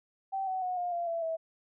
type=tone with pitch steps; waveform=sine; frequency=774 / 752 / 730.6 / 709.8 / 689.6 / 669.9 / 650.9 Hz; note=G5 / F#5 / F#5 / F5 / F5 / E5 / E5; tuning=-22 / +28 / -22 / +28 / -22 / +28 / -22 cents; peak=-30 dBFS; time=0.32-1.37 s; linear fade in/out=20 ms; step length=150 ms; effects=none